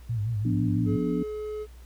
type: tone with vibrato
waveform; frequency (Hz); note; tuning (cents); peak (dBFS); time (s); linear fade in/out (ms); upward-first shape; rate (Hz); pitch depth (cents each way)
sine; 110; A2; 0; -25; 0.09-0.97; 10; sine; 5.9; 130
type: chord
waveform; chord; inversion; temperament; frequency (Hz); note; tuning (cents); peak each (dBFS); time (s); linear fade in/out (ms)
sine; B diminished; second; equal; 174.61 / 246.9 / 293.7; F3 / B3 / D4; 0 / 0 / 0; -29; 0.45-1.23; 5
type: tone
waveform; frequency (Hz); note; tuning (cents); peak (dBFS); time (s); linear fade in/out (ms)
triangle; 426; G#4; +44; -29; 0.85-1.67; 50
effects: added 60 Hz sine -44 dBFS peak until 1.85 s + pink hiss -58 dBFS RMS until 1.85 s